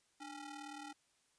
sawtooth ring-modulated tone, 554.4 Hz, C#5, in tune, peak -40 dBFS, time 0.2-0.93 s, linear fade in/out 10 ms, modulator 258 Hz, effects white hiss -75 dBFS RMS until 1.38 s + resampled to 22050 Hz

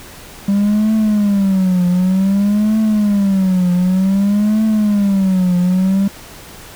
triangle tone with vibrato, 197.3 Hz, G3, 11 cents sharp, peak -8 dBFS, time 0.48-6.08 s, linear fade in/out 5 ms, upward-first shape triangle, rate 0.54 Hz, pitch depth 190 cents each way, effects tanh soft clip ceiling -4 dBFS + pink hiss -36 dBFS RMS until 6.75 s

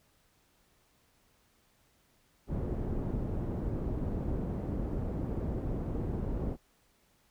pink low-pass noise, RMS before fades -34 dBFS, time 2.47-6.57 s, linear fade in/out 50 ms, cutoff 410 Hz, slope 12 dB/octave, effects pink hiss -69 dBFS RMS until 7.3 s

